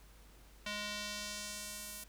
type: tone with band-pass filter sweep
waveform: square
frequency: 207.7 Hz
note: G#3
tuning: in tune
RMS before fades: -43 dBFS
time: 0.66-2.04 s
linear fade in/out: 5 ms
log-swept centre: 3100 to 12000 Hz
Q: 0.96
effects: added 50 Hz sine -58 dBFS peak until 2.08 s + pink hiss -63 dBFS RMS until 2.08 s